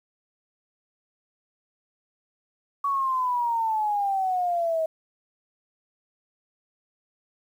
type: exponential sweep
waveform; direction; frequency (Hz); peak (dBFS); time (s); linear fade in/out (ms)
sine; down; 1132 to 634; -22; 2.84-4.86; 5
effects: 9-bit